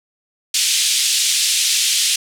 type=band-pass noise; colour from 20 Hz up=pink; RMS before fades=-17 dBFS; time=0.54-2.16 s; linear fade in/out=5 ms; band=2900 to 10000 Hz; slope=24 dB/octave; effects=none